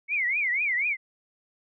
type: tone with vibrato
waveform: sine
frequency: 2178 Hz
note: C#7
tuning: 31 cents flat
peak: -23 dBFS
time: 0.08-0.97 s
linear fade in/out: 50 ms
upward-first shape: triangle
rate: 4.1 Hz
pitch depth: 250 cents each way
effects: none